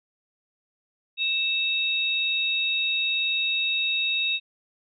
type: tone pair together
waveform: sine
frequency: 2639 / 3761 Hz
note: E7 / A#7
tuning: +1 / +15 cents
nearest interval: tritone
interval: 614 cents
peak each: -25 dBFS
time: 1.17-4.4 s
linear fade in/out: 50 ms
effects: none